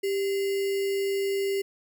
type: tone with sample-and-hold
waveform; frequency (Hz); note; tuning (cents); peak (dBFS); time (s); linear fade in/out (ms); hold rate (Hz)
sine; 393.9; G4; +8; -24; 0.03-1.62; 10; 2450
effects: none